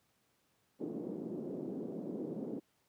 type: band-pass noise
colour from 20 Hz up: white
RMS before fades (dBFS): -41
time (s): 0.79-2.6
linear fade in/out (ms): 20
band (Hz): 180 to 390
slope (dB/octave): 24
effects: pink hiss -75 dBFS RMS until 2.88 s + high-pass 100 Hz 12 dB/octave